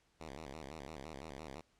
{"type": "tone with vibrato", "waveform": "5% pulse", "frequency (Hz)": 73.42, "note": "D2", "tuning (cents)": 0, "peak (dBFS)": -35, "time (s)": [0.2, 1.61], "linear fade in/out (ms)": 5, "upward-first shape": "square", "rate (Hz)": 5.9, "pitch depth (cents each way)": 150, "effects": ["pink hiss -74 dBFS RMS until 1.79 s", "low-pass 8000 Hz 12 dB/octave"]}